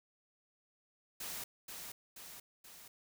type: noise with echo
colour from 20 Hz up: white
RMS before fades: -43 dBFS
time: 1.2-1.44 s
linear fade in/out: 5 ms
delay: 480 ms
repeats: 3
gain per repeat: -4 dB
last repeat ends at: 2.88 s
effects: none